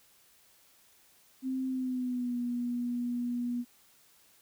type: tone with pitch glide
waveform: sine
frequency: 261.2 to 242.3 Hz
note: C4 to B3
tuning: -3 to -33 cents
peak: -30 dBFS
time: 1.42-3.65 s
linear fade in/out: 50 ms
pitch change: -130 cents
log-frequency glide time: 1.67-2.37 s
effects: white hiss -63 dBFS RMS until 4.41 s